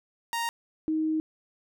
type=tone pair in turn; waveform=sawtooth / sine; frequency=931 / 314.1 Hz; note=A#5 / D#4; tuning=-2 / +16 cents; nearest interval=octave + perfect fifth; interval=1882 cents; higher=first; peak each=-24 dBFS; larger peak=neither; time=0.33-0.49 / 0.88-1.2 s; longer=second; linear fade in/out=0 ms; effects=none